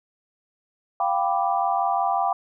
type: chord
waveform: sine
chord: G dominant seventh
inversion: third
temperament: equal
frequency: 698.5 / 784 / 987.8 / 1174.7 Hz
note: F5 / G5 / B5 / D6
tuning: 0 / 0 / 0 / 0 cents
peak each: -25 / -23 / -28 / -28 dBFS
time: 1-2.33 s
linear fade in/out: 2 ms
effects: none